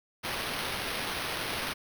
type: noise with sample-and-hold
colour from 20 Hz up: white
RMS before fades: -34 dBFS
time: 0.23-1.74 s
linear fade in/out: 20 ms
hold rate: 7350 Hz
effects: none